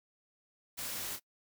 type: noise with echo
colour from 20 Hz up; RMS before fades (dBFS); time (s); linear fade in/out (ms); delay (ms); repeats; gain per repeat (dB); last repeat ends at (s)
white; -40; 0.77-1.17; 20; 29; 1; -7; 1.199
effects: noise-tail reverb RT60 0.1 s tail -23 dB re dry